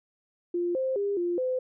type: tone with pitch steps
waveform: sine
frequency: 349.2 / 524 / 403.2 / 349.1 / 511 Hz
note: F4 / C5 / G4 / F4 / C5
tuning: 0 / +2 / +49 / -1 / -41 cents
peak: -25 dBFS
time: 0.54-1.59 s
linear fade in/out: 5 ms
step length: 210 ms
effects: none